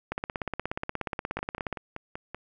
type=two click trains; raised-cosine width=0.5 ms; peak=-15 / -21 dBFS; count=28 / 6; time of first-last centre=0.12-1.727 / 1.39-2.346 s; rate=16.8 / 5.23 Hz; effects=none